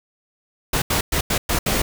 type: noise bursts at uneven times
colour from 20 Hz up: pink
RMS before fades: -20 dBFS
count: 6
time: 0.73-0.82 / 0.9-1.01 / 1.12-1.21 / 1.3-1.38 / 1.49-1.59 / 1.66-1.82 s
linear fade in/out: 5 ms
effects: none